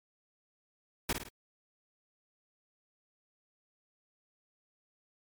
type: noise with echo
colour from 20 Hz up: pink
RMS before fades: -31 dBFS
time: 1.09-1.13 s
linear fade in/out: 5 ms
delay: 53 ms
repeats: 3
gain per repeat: -6 dB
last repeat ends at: 1.289 s
effects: MP3 96 kbps